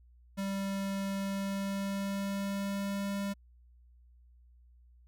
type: tone with pitch glide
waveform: square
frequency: 196 to 199.08 Hz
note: G3 to G3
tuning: 0 to +27 cents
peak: -33 dBFS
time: 0.37-3.34 s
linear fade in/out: 20 ms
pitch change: +27 cents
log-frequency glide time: 1.14-3.19 s
effects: added 60 Hz sine -57 dBFS peak until 5.07 s